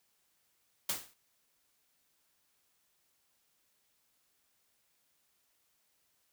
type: noise with exponential decay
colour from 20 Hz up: white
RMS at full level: -30 dBFS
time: 0.89-1.14 s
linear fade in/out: 5 ms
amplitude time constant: 54 ms
effects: white hiss -75 dBFS RMS until 6.32 s